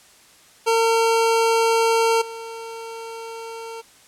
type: tone with level steps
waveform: 25% pulse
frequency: 455.1 Hz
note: A#4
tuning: 42 cents flat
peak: -12 / -28 dBFS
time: 0.66-3.82 s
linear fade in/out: 20 ms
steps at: 2.21 s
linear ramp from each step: 10 ms
effects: white hiss -51 dBFS RMS until 4.07 s + low-pass 10000 Hz 12 dB/octave